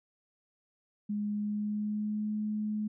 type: tone with pitch glide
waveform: sine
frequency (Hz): 207.7 to 212.4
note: G#3 to G#3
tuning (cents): 0 to +39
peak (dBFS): -30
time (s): 1.09-2.88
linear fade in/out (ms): 10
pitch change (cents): +39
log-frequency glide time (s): 1.29-2.33
effects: none